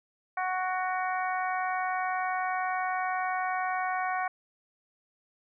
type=harmonic tone with a mistuned harmonic; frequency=370 Hz; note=F#4; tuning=in tune; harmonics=2 / 3 / 4 / 5 / 6; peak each=-30 / -34 / -36 / -38 / -40 dBFS; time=0.37-4.28 s; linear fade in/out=5 ms; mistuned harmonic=6; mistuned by=+24 cents; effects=none